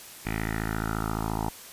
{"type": "tone with low-pass filter sweep", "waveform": "10% pulse", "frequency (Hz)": 54.4, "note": "A1", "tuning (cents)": -19, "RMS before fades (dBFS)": -30, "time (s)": [0.25, 1.5], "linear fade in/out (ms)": 10, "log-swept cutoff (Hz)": [2300, 910], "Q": 4.2, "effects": ["white hiss -45 dBFS RMS until 1.72 s", "resampled to 32000 Hz"]}